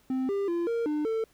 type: tone with pitch steps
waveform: triangle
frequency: 260.4 / 398.4 / 342.3 / 464.4 / 300.6 / 446.5 Hz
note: C4 / G4 / F4 / A#4 / D4 / A4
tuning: -8 / +28 / -35 / -7 / +40 / +25 cents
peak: -24 dBFS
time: 0.1-1.24 s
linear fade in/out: 2 ms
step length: 190 ms
effects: pink hiss -64 dBFS RMS until 1.33 s